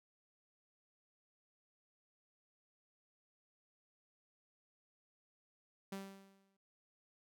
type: tone with exponential decay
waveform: sawtooth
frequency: 195 Hz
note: G3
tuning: 9 cents flat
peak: -37 dBFS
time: 5.92-6.57 s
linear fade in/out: 5 ms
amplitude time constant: 140 ms
effects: none